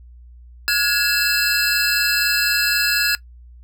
square tone cluster, 1435 / 1674 / 2656 / 4129 / 4998 Hz, F6 / G#6 / E7 / C8 / D#8, +47 / +13 / +12 / -24 / +7 cents, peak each -23 / -21 / -24 / -24 / -25 dBFS, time 0.68-3.15 s, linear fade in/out 0 ms, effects noise-tail reverb RT60 0.1 s tail -19 dB re dry + added 60 Hz sine -40 dBFS peak until 3.63 s

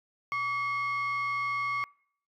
sine tone pair together, 1143.4 / 2166 Hz, D6 / C#7, -47 / -41 cents, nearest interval major seventh, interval 1106 cents, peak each -28 / -30 dBFS, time 0.32-1.84 s, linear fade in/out 0 ms, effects noise-tail reverb RT60 0.6 s tail -26 dB re dry + tanh soft clip ceiling -25 dBFS

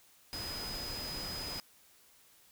sine tone in noise, 5000 Hz, D#8, 8 cents sharp, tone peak -40 dBFS, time 0.33-1.6 s, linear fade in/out 0 ms, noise pink, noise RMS -43 dBFS, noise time 0.33-1.6 s, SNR 0 dB, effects white hiss -63 dBFS RMS until 2.51 s

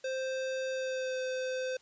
square tone with pitch glide, 523.3 to 514.9 Hz, C5 to C5, 0 to -28 cents, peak -33 dBFS, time 0.04-1.77 s, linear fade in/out 5 ms, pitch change -28 cents, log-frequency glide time 0.71-1.2 s, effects white hiss -63 dBFS RMS until 1.81 s + resampled to 16000 Hz

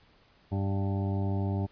harmonic tone with a mistuned harmonic, 98.1 Hz, G2, 2 cents sharp, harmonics 1 / 2 / 3 / 4 / 6 / 7 / 8 / 9, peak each -28 / -34 / -38 / -40 / -44 / -45 / -46 / -47 dBFS, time 0.51-1.67 s, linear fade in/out 20 ms, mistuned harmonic 7, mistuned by +28 cents, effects pink hiss -62 dBFS RMS until 1.71 s + resampled to 11025 Hz

